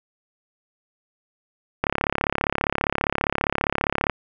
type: click train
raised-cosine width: 0.5 ms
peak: -5 dBFS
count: 80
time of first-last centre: 1.84-4.097 s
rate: 35 Hz
effects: none